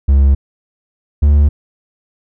triangle tone pair in turn, 68.8 / 72.89 Hz, C#2 / D2, -12 / -12 cents, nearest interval minor second, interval 100 cents, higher second, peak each -4 dBFS, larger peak neither, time 0.08-0.35 / 1.22-1.49 s, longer neither, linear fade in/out 10 ms, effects none

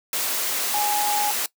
sine tone in noise, 830.6 Hz, G#5, in tune, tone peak -22 dBFS, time 0.74-1.31 s, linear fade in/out 2 ms, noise white, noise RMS -25 dBFS, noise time 0.13-1.46 s, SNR 0 dB, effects noise-tail reverb RT60 0.1 s tail -20 dB re dry + high-pass 300 Hz 12 dB/octave

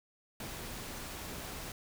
pink noise, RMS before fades -43 dBFS, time 0.4-1.72 s, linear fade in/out 2 ms, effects none

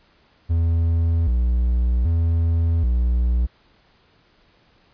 triangle tone with vibrato, 70.8 Hz, C#2, 37 cents sharp, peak -14 dBFS, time 0.49-3.47 s, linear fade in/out 20 ms, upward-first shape square, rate 0.64 Hz, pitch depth 280 cents each way, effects pink hiss -58 dBFS RMS until 4.93 s + resampled to 11025 Hz

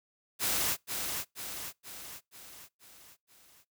white noise with echo, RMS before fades -30 dBFS, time 0.39-0.77 s, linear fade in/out 50 ms, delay 480 ms, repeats 6, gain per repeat -5 dB, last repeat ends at 3.65 s, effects noise-tail reverb RT60 0.2 s tail -24 dB re dry

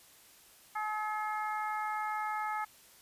harmonic tone, 427 Hz, G#4, 48 cents sharp, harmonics 2 / 3 / 4 / 5, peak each -35 / -37 / -43 / -44 dBFS, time 0.75-2.65 s, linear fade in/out 10 ms, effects white hiss -59 dBFS RMS until 3.01 s + resampled to 32000 Hz

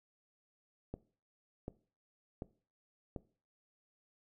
click train, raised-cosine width 2 ms, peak -27 dBFS, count 4, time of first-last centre 0.94-3.162 s, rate 1.35 Hz, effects noise-tail reverb RT60 0.4 s tail -19 dB re dry

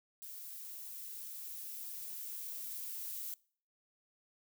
violet noise with level ramp, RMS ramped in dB -48 to -42 dBFS, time 0.22-3.34 s, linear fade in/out 0 ms, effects noise-tail reverb RT60 0.5 s tail -24 dB re dry

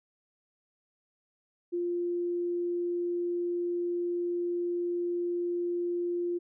sine tone, 349.2 Hz, F4, in tune, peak -28 dBFS, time 1.72-6.39 s, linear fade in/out 20 ms, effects none

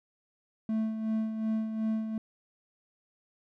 triangle tone with tremolo, 220 Hz, A3, in tune, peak -24 dBFS, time 0.69-2.18 s, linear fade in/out 2 ms, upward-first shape sine, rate 2.7 Hz, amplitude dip 55%, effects none

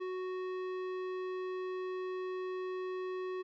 sine tone with tanh clipping, 370 Hz, F#4, in tune, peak -38 dBFS, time 0-3.43 s, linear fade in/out 20 ms, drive 15 dB, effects none

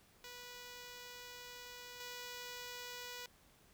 5% pulse tone with level steps, 490.1 Hz, B4, 13 cents flat, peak -38 / -34 dBFS, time 0.24-3.26 s, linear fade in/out 2 ms, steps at 2 s, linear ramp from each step 2 ms, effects pink hiss -67 dBFS RMS until 3.73 s

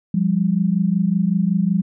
sine tone pair together, 174.61 / 199.97 Hz, F3 / G3, 0 / +35 cents, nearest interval major second, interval 235 cents, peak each -18 / -18 dBFS, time 0.14-1.82 s, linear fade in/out 5 ms, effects none

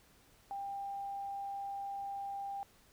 sine tone, 795 Hz, G5, 24 cents sharp, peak -38 dBFS, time 0.51-2.63 s, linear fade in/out 0 ms, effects pink hiss -65 dBFS RMS until 2.92 s

